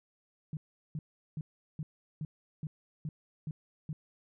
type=tone bursts; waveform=sine; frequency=153.2 Hz; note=D#3; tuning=27 cents flat; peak=-34 dBFS; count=9; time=0.53-3.93 s; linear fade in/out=2 ms; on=40 ms; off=380 ms; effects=none